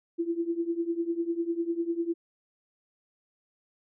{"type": "tone with tremolo", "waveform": "sine", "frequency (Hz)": 337.3, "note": "E4", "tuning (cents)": 40, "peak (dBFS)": -23, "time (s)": [0.18, 2.14], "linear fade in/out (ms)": 20, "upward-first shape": "triangle", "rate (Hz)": 10, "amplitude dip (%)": 90, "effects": []}